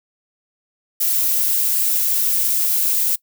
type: noise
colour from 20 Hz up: violet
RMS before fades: -18 dBFS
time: 1-3.16 s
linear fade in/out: 10 ms
effects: noise-tail reverb RT60 0.1 s tail -22 dB re dry